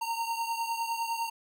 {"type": "beating tone pair", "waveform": "square", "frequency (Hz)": [918, 927.9], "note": ["A#5", "A#5"], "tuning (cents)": [-27, -8], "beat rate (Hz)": 9.9, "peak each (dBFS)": [-32, -37], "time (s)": [0.01, 1.3], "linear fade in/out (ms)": 10, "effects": []}